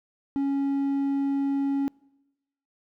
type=tone with hard clipping; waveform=sine; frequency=277.2 Hz; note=C#4; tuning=in tune; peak=-24 dBFS; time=0.36-1.88 s; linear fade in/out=0 ms; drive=3 dB; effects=noise-tail reverb RT60 1.0 s tail -26 dB re dry